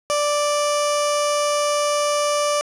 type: tone with notch filter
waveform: 15% pulse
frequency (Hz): 587.3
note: D5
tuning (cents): 0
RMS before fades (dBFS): -20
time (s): 0.1-2.61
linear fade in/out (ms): 0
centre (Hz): 1900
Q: 1.1
effects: resampled to 22050 Hz + 8-bit